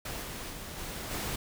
pink noise with level steps, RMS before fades -38 / -40 / -42 / -39 / -35 dBFS, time 0.05-1.36 s, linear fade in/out 5 ms, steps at 0.21 / 0.5 / 0.77 / 1.1 s, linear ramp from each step 20 ms, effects none

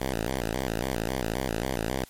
5% pulse tone with vibrato, 60.3 Hz, B1, 41 cents flat, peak -16 dBFS, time 0-2.05 s, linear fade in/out 10 ms, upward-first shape square, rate 3.7 Hz, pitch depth 160 cents each way, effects white hiss -53 dBFS RMS until 2.09 s + MP3 64 kbps

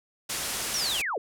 white low-pass noise, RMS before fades -32 dBFS, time 0.29-1.02 s, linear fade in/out 10 ms, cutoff 11000 Hz, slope 24 dB/octave
sine linear sweep, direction down, 5920 to 355.2 Hz, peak -27 dBFS, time 0.74-1.18 s, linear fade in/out 2 ms
effects none

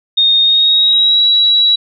sine tone with pitch glide, 3693 to 3897 Hz, A#7 to B7, -17 to -24 cents, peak -7 dBFS, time 0.17-1.76 s, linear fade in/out 10 ms, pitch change +93 cents, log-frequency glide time 0.42-1.24 s, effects none

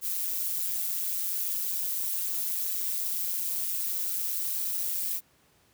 violet noise with amplitude modulation, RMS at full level -27 dBFS, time 0.01-5.21 s, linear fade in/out 50 ms, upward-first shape sine, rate 182 Hz, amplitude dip 80%, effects pink hiss -64 dBFS RMS until 5.73 s + high-pass 60 Hz 12 dB/octave

